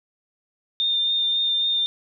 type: tone with vibrato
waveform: sine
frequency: 3624 Hz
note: A#7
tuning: 50 cents flat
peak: -19 dBFS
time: 0.8-1.86 s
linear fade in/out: 0 ms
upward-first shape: triangle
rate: 3.7 Hz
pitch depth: 17 cents each way
effects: none